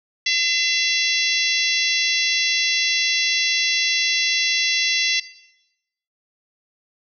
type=harmonic tone with a mistuned harmonic; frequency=678 Hz; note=E5; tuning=49 cents sharp; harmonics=3 / 4 / 5 / 6 / 7 / 8 / 9; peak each=-23 / -24 / -25 / -26 / -26 / -27 / -28 dBFS; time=0.26-5.2 s; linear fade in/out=5 ms; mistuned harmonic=7; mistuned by=-15 cents; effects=noise-tail reverb RT60 0.9 s tail -17 dB re dry